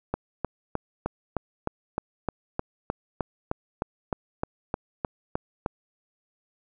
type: click train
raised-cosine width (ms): 1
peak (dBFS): -12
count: 19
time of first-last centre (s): 0.14-5.661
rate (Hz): 3.26
effects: none